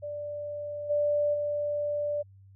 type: tone with level steps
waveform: sine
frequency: 587.3 Hz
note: D5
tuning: in tune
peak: -33 / -23 / -27 dBFS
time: 0.02-2.23 s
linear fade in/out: 20 ms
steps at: 0.89 / 1.33 s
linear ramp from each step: 20 ms
effects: added 97 Hz sine -51 dBFS peak until 2.55 s